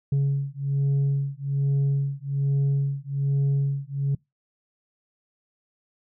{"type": "beating tone pair", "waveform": "sine", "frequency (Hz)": [138.59, 139.79], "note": ["C#3", "C#3"], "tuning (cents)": [0, 15], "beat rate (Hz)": 1.2, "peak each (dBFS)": [-22, -22], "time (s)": [0.12, 4.15], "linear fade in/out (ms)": 5, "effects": ["noise-tail reverb RT60 0.2 s tail -26 dB re dry", "tanh soft clip ceiling -18 dBFS"]}